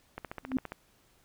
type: click train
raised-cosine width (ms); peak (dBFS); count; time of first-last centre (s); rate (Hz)
0.5; -23; 9; 0.18-0.721; 14.8
type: tone with exponential growth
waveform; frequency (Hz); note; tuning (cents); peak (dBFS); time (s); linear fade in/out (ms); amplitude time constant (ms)
sine; 260.7; C4; -6; -21; 0.43-0.57; 0; 30
effects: pink hiss -66 dBFS RMS until 1.24 s